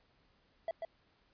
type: tone with echo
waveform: triangle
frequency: 661 Hz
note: E5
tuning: 5 cents sharp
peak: -31 dBFS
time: 0.68-0.71 s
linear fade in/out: 2 ms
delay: 140 ms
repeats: 1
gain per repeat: -4 dB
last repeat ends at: 0.85 s
effects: pink hiss -71 dBFS RMS until 1.33 s + resampled to 11025 Hz

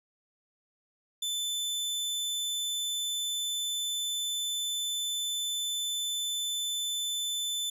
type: tone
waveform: sawtooth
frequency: 3520 Hz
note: A7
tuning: in tune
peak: -27 dBFS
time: 1.22-7.7 s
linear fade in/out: 5 ms
effects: resampled to 32000 Hz

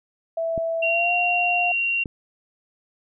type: tone with pitch glide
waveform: sine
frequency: 659.3 to 710.7 Hz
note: E5 to F5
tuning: 0 to +30 cents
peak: -22 dBFS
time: 0.37-1.72 s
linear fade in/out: 5 ms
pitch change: +130 cents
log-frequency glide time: 0.86-1.13 s
type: clicks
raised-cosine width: 3 ms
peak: -18 dBFS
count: 2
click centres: 0.578 / 2.058 s
type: tone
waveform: sine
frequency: 2755 Hz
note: F7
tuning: 24 cents flat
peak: -20 dBFS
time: 0.82-2.04 s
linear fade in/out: 10 ms
effects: none

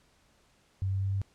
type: tone with pitch steps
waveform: sine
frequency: 96 / 96.67 / 97.34 / 98.02 Hz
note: G2 / G2 / G2 / G2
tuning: -36 / -24 / -12 / 0 cents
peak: -27 dBFS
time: 0.82-1.216 s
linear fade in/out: 0 ms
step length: 99 ms
effects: pink hiss -66 dBFS RMS until 1.34 s + low-pass 9000 Hz 12 dB/octave

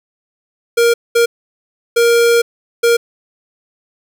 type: tone bursts at uneven times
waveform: square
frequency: 469 Hz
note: A#4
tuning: 11 cents sharp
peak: -9 dBFS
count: 4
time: 0.77-0.94 / 1.15-1.26 / 1.96-2.42 / 2.83-2.97 s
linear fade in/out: 10 ms
effects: none

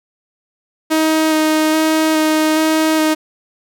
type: tone with vibrato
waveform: sawtooth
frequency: 313.6 Hz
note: D#4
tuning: 14 cents sharp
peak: -8 dBFS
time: 0.9-3.15 s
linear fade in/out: 20 ms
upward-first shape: square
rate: 1.2 Hz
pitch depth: 11 cents each way
effects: none

